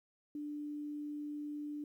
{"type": "tone", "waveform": "sine", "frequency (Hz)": 295.3, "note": "D4", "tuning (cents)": 10, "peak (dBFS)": -39, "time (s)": [0.35, 1.84], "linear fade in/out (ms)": 2, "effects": ["12-bit"]}